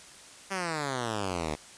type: exponential sweep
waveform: 5% pulse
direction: down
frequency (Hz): 198.8 to 72.5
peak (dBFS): -19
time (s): 0.5-1.56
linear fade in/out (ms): 20
effects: white hiss -50 dBFS RMS until 1.77 s + resampled to 22050 Hz